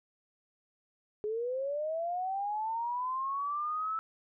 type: linear sweep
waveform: sine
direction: up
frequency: 415.3 to 1318.5 Hz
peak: -31 dBFS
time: 1.24-3.99 s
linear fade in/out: 0 ms
effects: none